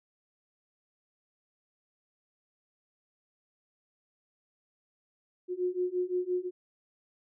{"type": "beating tone pair", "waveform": "sine", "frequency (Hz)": [358.6, 364.4], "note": ["F4", "F#4"], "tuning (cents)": [46, -26], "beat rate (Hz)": 5.8, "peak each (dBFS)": [-32, -31], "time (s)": [5.48, 6.51], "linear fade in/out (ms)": 50, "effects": []}